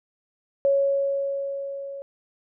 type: tone with level ramp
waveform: sine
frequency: 554.4 Hz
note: C#5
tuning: in tune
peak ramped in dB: -16 to -33 dBFS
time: 0.65-2.02 s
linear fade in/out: 0 ms
effects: none